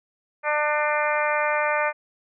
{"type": "harmonic tone", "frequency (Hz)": 299.1, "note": "D4", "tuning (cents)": 32, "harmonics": [2, 3, 4, 5, 6, 7, 8], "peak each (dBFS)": [-25, -27, -28, -29, -30, -30, -31], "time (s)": [0.43, 1.93], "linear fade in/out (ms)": 50, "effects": []}